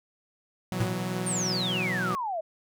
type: chord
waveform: sawtooth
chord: B suspended fourth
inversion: none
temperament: equal with one note detuned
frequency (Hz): 122.26 / 164.81 / 185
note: B2 / E3 / F#3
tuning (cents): -17 / 0 / 0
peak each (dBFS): -31 / -32 / -27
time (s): 0.72-2.15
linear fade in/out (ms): 0
type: tone with exponential decay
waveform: square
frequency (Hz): 111.9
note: A2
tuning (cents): +30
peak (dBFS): -24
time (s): 0.8-1.09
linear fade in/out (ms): 5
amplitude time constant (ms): 62
type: exponential sweep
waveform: sine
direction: down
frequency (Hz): 9200 to 614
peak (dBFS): -28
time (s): 1.26-2.41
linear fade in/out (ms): 10
effects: none